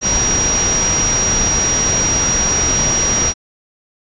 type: tone in noise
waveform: sine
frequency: 5730 Hz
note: F8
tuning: 44 cents sharp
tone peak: -14 dBFS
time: 0.01-3.34 s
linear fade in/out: 50 ms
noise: pink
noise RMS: -19 dBFS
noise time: 0.01-3.34 s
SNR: +2 dB
effects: resampled to 16000 Hz